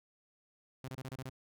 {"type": "tone bursts", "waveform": "sawtooth", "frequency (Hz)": 130.81, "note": "C3", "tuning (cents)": 0, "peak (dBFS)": -37, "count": 7, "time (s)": [0.84, 1.296], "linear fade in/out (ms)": 2, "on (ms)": 42, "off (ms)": 27, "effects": []}